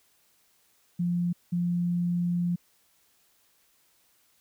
sine tone bursts at uneven times, 174.61 Hz, F3, in tune, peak -24 dBFS, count 2, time 0.99-1.33 / 1.52-2.56 s, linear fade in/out 10 ms, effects white hiss -66 dBFS RMS until 4.4 s

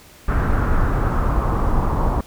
brown noise with low-pass filter sweep, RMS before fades -18 dBFS, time 0.28-2.21 s, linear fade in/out 5 ms, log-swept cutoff 1500 to 1000 Hz, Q 3.2, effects pink hiss -46 dBFS RMS until 2.26 s

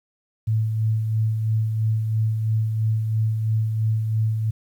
sine tone with tremolo, 110 Hz, A2, in tune, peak -17 dBFS, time 0.47-4.51 s, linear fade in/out 10 ms, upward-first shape sine, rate 3 Hz, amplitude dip 40%, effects 9-bit

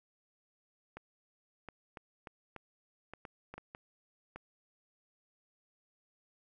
clicks, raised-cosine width 0.5 ms, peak -30 dBFS, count 11, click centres 0.97 / 1.687 / 1.972 / 2.272 / 2.563 / 3.136 / 3.252 / 3.54 / 3.58 / 3.749 / 4.36 s, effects none

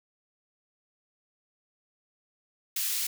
white high-pass noise, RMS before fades -30 dBFS, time 2.76-3.07 s, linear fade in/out 5 ms, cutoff 2500 Hz, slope 12 dB/octave, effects none

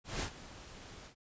pink noise with ADSR envelope, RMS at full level -35 dBFS, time 0.04-1.15 s, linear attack 180 ms, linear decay 82 ms, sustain -16 dB, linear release 87 ms, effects resampled to 16000 Hz

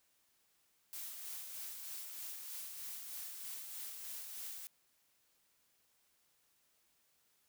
blue noise with tremolo, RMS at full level -45 dBFS, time 0.93-4.67 s, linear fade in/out 0 ms, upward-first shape sine, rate 3.2 Hz, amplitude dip 35%, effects white hiss -75 dBFS RMS until 7.48 s

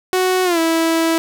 sawtooth tone with pitch glide, 370 to 327.7 Hz, F#4 to E4, 0 to -10 cents, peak -10 dBFS, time 0.13-1.18 s, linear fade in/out 0 ms, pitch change -210 cents, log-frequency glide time 0.44-0.59 s, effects none

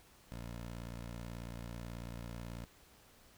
15% pulse tone, 58.27 Hz, A#1, in tune, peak -37 dBFS, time 0.32-2.65 s, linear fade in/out 0 ms, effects pink hiss -63 dBFS RMS until 3.37 s

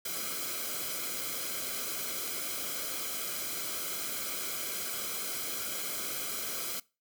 white noise with comb filter, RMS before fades -36 dBFS, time 0.05-6.8 s, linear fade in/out 5 ms, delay 1.1 ms, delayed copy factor -0.75, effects noise-tail reverb RT60 0.3 s tail -23 dB re dry

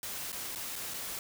white noise with dropouts, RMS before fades -39 dBFS, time 0.03-1.19 s, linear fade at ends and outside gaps 1 ms, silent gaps 0.32-0.328 / 0.551-0.558 / 0.757-0.761 / 0.938-0.941 s, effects none

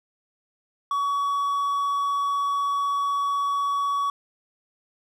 triangle tone, 1129 Hz, C#6, 31 cents sharp, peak -20 dBFS, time 0.91-4.1 s, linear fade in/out 2 ms, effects none

